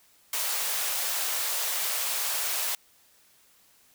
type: high-pass noise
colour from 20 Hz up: white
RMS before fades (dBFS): -29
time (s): 0.33-2.75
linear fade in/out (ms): 2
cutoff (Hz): 510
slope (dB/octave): 24
effects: white hiss -61 dBFS RMS until 3.94 s